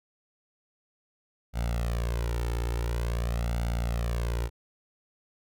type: tone with flanger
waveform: sawtooth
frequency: 58.27 Hz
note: A#1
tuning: in tune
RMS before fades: -29 dBFS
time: 1.53-4.5 s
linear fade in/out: 50 ms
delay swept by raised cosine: 1.4 to 2.27 ms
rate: 0.47 Hz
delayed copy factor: +0.8
effects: none